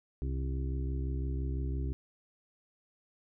harmonic tone, 65.9 Hz, C2, 13 cents sharp, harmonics 1 / 2 / 4 / 5 / 6, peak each -32 / -38 / -44 / -46 / -48 dBFS, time 0.22-1.93 s, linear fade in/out 0 ms, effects none

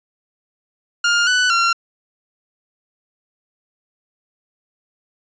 sawtooth tone with pitch steps, 1410 / 1491 / 1372 Hz, F6 / F#6 / F6, +16 / +13 / -31 cents, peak -10 dBFS, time 1.04-1.73 s, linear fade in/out 5 ms, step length 230 ms, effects resampled to 16000 Hz

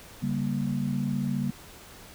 sine chord, G diminished, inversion second, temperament just, 141.12 / 196 / 235.2 Hz, Db3 / G3 / Bb3, +31 / 0 / +16 cents, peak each -30 dBFS, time 0.22-1.51 s, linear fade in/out 10 ms, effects pink hiss -48 dBFS RMS until 2.14 s

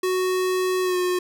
square tone with pitch glide, 370 to 361.5 Hz, F#4 to F#4, 0 to -40 cents, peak -21 dBFS, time 0.03-1.19 s, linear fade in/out 5 ms, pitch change -40 cents, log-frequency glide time 0.82-0.97 s, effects none

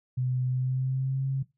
sine tone with pitch glide, 127.1 to 134.66 Hz, C3 to C#3, -50 to -50 cents, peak -25 dBFS, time 0.17-1.43 s, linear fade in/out 10 ms, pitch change +100 cents, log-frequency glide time 0.47-1.26 s, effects noise-tail reverb RT60 0.2 s tail -17 dB re dry

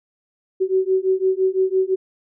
sine beating tone pair, 374.9 / 380.8 Hz, F#4 / F#4, +23 / +50 cents, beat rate 5.9 Hz, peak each -19 dBFS, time 0.6-1.96 s, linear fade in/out 20 ms, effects none

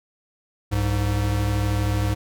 square tone pair together, 64.47 / 103.2 Hz, C2 / G#2, -25 / -10 cents, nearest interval minor sixth, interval 815 cents, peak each -26 / -22 dBFS, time 0.71-2.15 s, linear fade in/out 20 ms, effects none

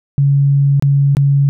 sine tone with dropouts, 140.2 Hz, C#3, 20 cents sharp, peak -8 dBFS, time 0.18-1.49 s, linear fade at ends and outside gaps 0 ms, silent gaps 0.797-0.824 / 1.15-1.169 s, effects none

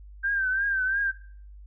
sine tone with vibrato, 1568 Hz, G6, in tune, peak -23 dBFS, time 0.23-1.12 s, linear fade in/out 20 ms, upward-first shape triangle, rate 2.9 Hz, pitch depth 82 cents each way, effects noise-tail reverb RT60 0.5 s tail -18 dB re dry + added 50 Hz sine -43 dBFS peak until 1.66 s

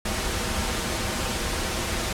pink noise with comb filter, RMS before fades -27 dBFS, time 0.05-2.13 s, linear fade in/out 5 ms, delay 7 ms, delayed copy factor -0.55, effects low-pass 10000 Hz 12 dB/octave

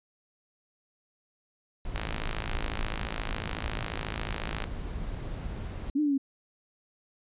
brown noise, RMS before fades -35 dBFS, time 1.85-5.9 s, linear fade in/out 2 ms
click train, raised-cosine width 0.3 ms, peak -17 dBFS, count 146, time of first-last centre 1.96-4.64 s, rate 54.1 Hz
sine exponential two-way sweep, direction up then down, 261.6 to 307 to 266.9 Hz, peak -23 dBFS, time 5.95-6.18 s, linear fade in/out 10 ms, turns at 6 s
effects resampled to 8000 Hz

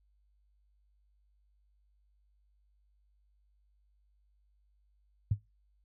sine tone with exponential decay, 103.1 Hz, G#2, 12 cents flat, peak -22 dBFS, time 5.31-5.4 s, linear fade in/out 5 ms, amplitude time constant 18 ms, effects noise-tail reverb RT60 0.2 s tail -17 dB re dry + added 50 Hz sine -67 dBFS peak until 5.84 s

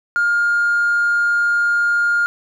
sine tone with hard clipping, 1413 Hz, F6, 20 cents sharp, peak -14 dBFS, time 0.16-2.26 s, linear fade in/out 0 ms, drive 1 dB, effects none

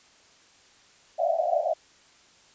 white band-pass noise, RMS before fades -25 dBFS, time 1.18-1.74 s, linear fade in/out 20 ms, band 600 to 710 Hz, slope 96 dB/octave, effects white hiss -57 dBFS RMS until 2.54 s + resampled to 16000 Hz

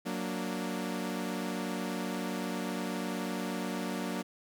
sawtooth chord, Gb augmented, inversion none, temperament equal, 185 / 233.1 / 293.7 Hz, Gb3 / Bb3 / D4, 0 / 0 / 0 cents, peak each -33 / -33 / -35 dBFS, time 0.05-4.23 s, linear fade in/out 20 ms, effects none

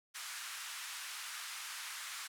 pink band-pass noise, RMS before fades -45 dBFS, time 0.14-2.28 s, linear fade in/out 20 ms, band 1200 to 12000 Hz, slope 24 dB/octave, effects none

